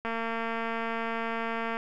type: click train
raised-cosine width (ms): 0.5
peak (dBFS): -18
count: 393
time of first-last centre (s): 0.05-1.769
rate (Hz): 228
effects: none